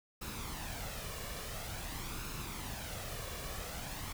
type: noise with flanger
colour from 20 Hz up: pink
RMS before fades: -42 dBFS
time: 0.21-4.13 s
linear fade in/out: 10 ms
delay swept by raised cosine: 0.76 to 1.76 ms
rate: 0.48 Hz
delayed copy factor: +0.5
effects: none